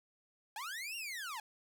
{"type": "linear two-way sweep", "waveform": "sawtooth", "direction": "up then down", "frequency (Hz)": [784, 2834, 808], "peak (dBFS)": -37, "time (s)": [0.56, 1.4], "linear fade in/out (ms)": 2, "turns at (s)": 0.96, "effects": []}